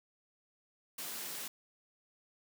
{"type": "high-pass noise", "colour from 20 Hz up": "white", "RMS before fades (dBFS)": -42, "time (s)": [0.98, 1.48], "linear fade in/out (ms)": 5, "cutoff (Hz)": 140, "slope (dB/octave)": 96, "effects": []}